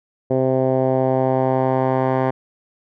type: tone with low-pass filter sweep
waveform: 10% pulse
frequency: 130.81 Hz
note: C3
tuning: in tune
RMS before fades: -18 dBFS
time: 0.3-2.31 s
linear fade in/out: 10 ms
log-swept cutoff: 530 to 1200 Hz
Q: 1.8
effects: none